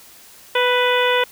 harmonic tone with a mistuned harmonic, 495.8 Hz, B4, 7 cents sharp, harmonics 1 / 2 / 3 / 4 / 5 / 6 / 7, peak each -18 / -21 / -23 / -24 / -25 / -26 / -26 dBFS, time 0.55-1.24 s, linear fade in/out 5 ms, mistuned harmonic 2, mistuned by -17 cents, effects white hiss -45 dBFS RMS until 1.31 s

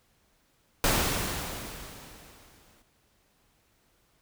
pink noise with exponential decay, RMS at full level -23 dBFS, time 0.84-2.82 s, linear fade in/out 1 ms, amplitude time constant 430 ms, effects pink hiss -68 dBFS RMS until 4.21 s

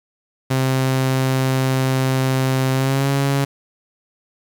sawtooth tone with pitch glide, 131.6 to 138.54 Hz, C3 to C#3, +10 to -1 cents, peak -12 dBFS, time 0.5-3.45 s, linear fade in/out 10 ms, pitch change +89 cents, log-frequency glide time 2.73-3.1 s, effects 7-bit

